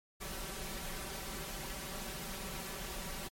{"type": "noise with comb filter", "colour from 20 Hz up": "pink", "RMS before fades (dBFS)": -42, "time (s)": [0.2, 3.29], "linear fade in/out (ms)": 20, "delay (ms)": 5.2, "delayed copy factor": 0.7, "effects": ["MP3 64 kbps"]}